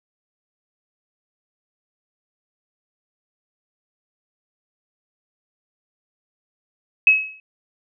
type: tone with exponential decay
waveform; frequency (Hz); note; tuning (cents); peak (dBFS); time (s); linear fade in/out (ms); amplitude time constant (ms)
sine; 2568; E7; -46; -6; 7.07-7.4; 2; 70
effects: none